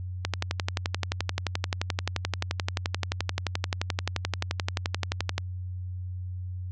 click train, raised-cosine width 0.2 ms, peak -9 dBFS, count 60, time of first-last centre 0.25-5.38 s, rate 11.5 Hz, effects added 91 Hz sine -32 dBFS peak until 6.71 s + low-pass 7000 Hz 12 dB/octave

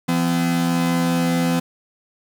45% pulse tone pair together, 169.79 / 254.4 Hz, F3 / C4, -49 / -48 cents, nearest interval perfect fifth, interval 701 cents, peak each -20 dBFS, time 0.08-1.6 s, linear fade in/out 10 ms, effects 7-bit

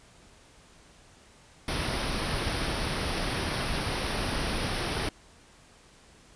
pink band-stop noise, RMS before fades -30 dBFS, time 1.68-5.09 s, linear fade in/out 2 ms, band 5700 to 9200 Hz, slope 96 dB/octave, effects pink hiss -56 dBFS RMS until 6.35 s + resampled to 22050 Hz

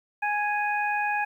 harmonic tone, 830.6 Hz, G#5, in tune, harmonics 1 / 2 / 3, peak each -26 / -29 / -31 dBFS, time 0.22-1.25 s, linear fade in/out 10 ms, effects 10-bit

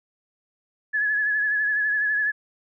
sine tone with vibrato, 1700 Hz, G#6, 40 cents sharp, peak -20 dBFS, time 0.93-2.32 s, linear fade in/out 20 ms, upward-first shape sine, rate 12 Hz, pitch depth 39 cents each way, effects none

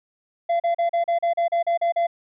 triangle tone bursts, 683 Hz, F5, 39 cents flat, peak -16 dBFS, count 11, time 0.49-2.07 s, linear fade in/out 10 ms, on 110 ms, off 37 ms, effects resampled to 8000 Hz

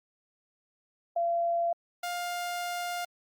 sine / sawtooth tone pair in turn, 683 / 704.6 Hz, F5 / F5, -39 / +15 cents, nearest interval minor second, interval 54 cents, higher second, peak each -25 / -28 dBFS, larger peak first, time 1.16-1.73 / 2.03-3.05 s, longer second, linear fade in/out 5 ms, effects Opus 48 kbps

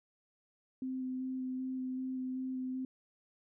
sine tone with vibrato, 258.3 Hz, C4, 22 cents flat, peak -35 dBFS, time 0.82-2.85 s, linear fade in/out 2 ms, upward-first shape square, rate 2.6 Hz, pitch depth 9 cents each way, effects none

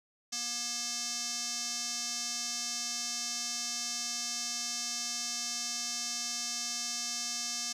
square tone with band-pass filter, 239.1 Hz, A#3, 44 cents sharp, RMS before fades -36 dBFS, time 0.32-7.73 s, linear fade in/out 10 ms, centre 5900 Hz, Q 3.8, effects none

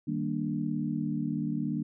sine chord, Eb major seventh, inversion none, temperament equal, 155.56 / 196 / 233.1 / 293.7 Hz, Eb3 / G3 / Bb3 / D4, 0 / 0 / 0 / 0 cents, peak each -34 / -35 / -33 / -34 dBFS, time 0.07-1.83 s, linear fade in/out 10 ms, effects none

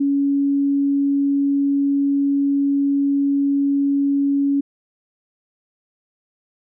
sine tone, 280.2 Hz, C#4, 19 cents sharp, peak -15 dBFS, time 0-4.61 s, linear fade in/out 10 ms, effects none

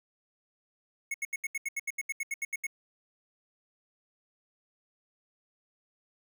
square tone bursts, 2188 Hz, C#7, 23 cents flat, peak -31 dBFS, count 15, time 1.11-2.668 s, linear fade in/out 5 ms, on 32 ms, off 77 ms, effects none

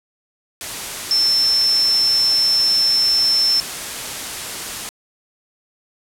sine tone in noise, 5340 Hz, E8, 22 cents sharp, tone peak -13 dBFS, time 1.11-3.6 s, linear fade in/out 0 ms, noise white, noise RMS -27 dBFS, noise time 0.61-4.89 s, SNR +11 dB, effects low-pass 11000 Hz 12 dB/octave

